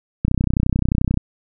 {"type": "click train", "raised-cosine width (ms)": 5, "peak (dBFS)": -5, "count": 30, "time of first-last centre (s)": [0.25, 1.174], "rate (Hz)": 31.4, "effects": []}